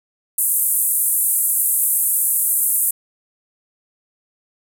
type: band-pass noise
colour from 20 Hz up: white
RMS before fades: -18 dBFS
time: 0.38-2.91 s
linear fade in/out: 5 ms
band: 8600 to 14000 Hz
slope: 48 dB/octave
effects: none

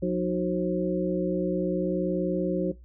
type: tone cluster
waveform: sine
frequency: 180.2 / 309.4 / 369.9 / 534 Hz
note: F#3 / D#4 / F#4 / C5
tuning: -45 / -10 / 0 / +35 cents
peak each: -27 / -31 / -29 / -30 dBFS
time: 0.02-2.72 s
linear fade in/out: 10 ms
effects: noise-tail reverb RT60 0.2 s tail -19 dB re dry + added 60 Hz sine -46 dBFS peak until 2.84 s

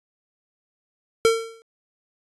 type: tone with exponential decay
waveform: square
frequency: 453.6 Hz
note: A#4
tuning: 47 cents flat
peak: -12 dBFS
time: 1.25-1.62 s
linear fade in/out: 0 ms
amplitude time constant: 80 ms
effects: resampled to 24000 Hz

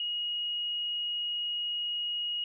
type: tone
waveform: sine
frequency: 2886 Hz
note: F#7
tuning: 44 cents flat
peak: -30 dBFS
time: 0-2.44 s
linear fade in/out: 2 ms
effects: none

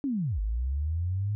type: linear two-way sweep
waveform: sine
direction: down then up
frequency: 291 to 49 to 106.1 Hz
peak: -26 dBFS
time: 0.04-1.35 s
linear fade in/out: 0 ms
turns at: 0.4 s
effects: none

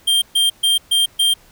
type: tone bursts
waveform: square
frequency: 3181 Hz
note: G7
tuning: 25 cents sharp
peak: -13 dBFS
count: 5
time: 0.07-1.34 s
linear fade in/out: 10 ms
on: 150 ms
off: 130 ms
effects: pink hiss -50 dBFS RMS until 1.51 s

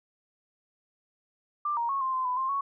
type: tone with pitch steps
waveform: sine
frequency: 1184 / 938 / 1098 / 1050 / 1035 / 1000 / 1054 / 1111 Hz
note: D6 / A#5 / C#6 / C6 / C6 / B5 / C6 / C#6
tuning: +14 / +11 / -17 / +6 / -19 / +21 / +12 / +4 cents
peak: -26 dBFS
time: 1.65-2.61 s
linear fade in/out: 5 ms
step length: 120 ms
effects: none

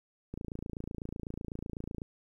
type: click train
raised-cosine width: 3 ms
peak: -26 dBFS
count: 48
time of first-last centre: 0.34-2.019 s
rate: 28 Hz
effects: 11-bit

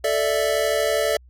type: chord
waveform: square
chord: A suspended fourth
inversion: none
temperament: equal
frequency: 440 / 587.3 / 659.3 Hz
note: A4 / D5 / E5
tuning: 0 / 0 / 0 cents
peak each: -25 / -23 / -25 dBFS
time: 0.04-1.17 s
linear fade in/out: 5 ms
effects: added 62 Hz sine -46 dBFS peak until 1.29 s + AAC 48 kbps

